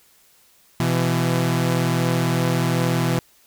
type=tone pair together; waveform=sawtooth; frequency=126.15 / 167.3 Hz; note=B2 / E3; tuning=+37 / +26 cents; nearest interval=perfect fourth; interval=489 cents; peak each=-17 dBFS; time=0.8-3.19 s; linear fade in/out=0 ms; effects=white hiss -56 dBFS RMS until 3.46 s